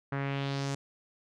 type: tone with low-pass filter sweep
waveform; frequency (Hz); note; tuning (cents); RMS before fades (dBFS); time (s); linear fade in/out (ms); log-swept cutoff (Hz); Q
sawtooth; 138.59; C#3; 0; -33; 0.12-0.75; 5; 1600 to 7400; 2.2
effects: none